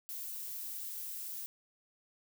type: noise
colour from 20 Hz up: violet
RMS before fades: -42 dBFS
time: 0.09-1.46 s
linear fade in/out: 0 ms
effects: none